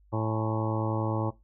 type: harmonic tone with a mistuned harmonic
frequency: 110 Hz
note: A2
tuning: in tune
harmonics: 1 / 2 / 3 / 4 / 5 / 6 / 7 / 8 / 9 / 10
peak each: -29 / -37 / -33 / -39 / -35 / -42 / -40 / -38 / -41 / -41 dBFS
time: 0.12-1.31 s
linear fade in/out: 20 ms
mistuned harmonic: 7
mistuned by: +82 cents
effects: noise-tail reverb RT60 0.2 s tail -19 dB re dry + added 50 Hz sine -57 dBFS peak until 1.43 s